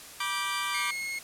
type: chord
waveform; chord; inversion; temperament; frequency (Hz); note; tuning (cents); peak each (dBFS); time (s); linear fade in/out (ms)
20% pulse; G major; first; equal with one note detuned; 969.7 / 1174.7 / 1568; B5 / D6 / G6; -32 / 0 / 0; -31 / -26 / -31; 0.2-0.91; 5
type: tone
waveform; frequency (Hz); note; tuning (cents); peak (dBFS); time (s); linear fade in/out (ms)
40% pulse; 2162; C#7; -44; -31; 0.74-1.19; 5
effects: white hiss -46 dBFS RMS until 1.23 s + low-pass 12000 Hz 12 dB/octave